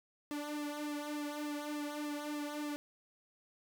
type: tone with flanger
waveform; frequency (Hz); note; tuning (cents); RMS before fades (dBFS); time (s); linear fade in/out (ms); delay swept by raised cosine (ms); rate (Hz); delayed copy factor
sawtooth; 295.3; D4; +10; -40; 0.31-2.76; 0; 1.3 to 3; 3.4; -0.95
effects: none